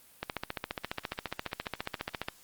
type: click train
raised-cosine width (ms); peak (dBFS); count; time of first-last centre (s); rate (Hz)
0.3; -16; 31; 0.23-2.285; 14.6
effects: white hiss -58 dBFS RMS until 2.43 s + Opus 32 kbps